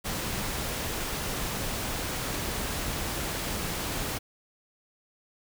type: noise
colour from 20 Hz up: pink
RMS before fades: -32 dBFS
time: 0.04-4.19 s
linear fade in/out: 20 ms
effects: none